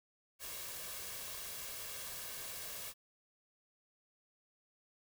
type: noise with comb filter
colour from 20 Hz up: white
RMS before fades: -45 dBFS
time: 0.39-2.94 s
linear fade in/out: 50 ms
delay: 1.8 ms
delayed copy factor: +0.5
effects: none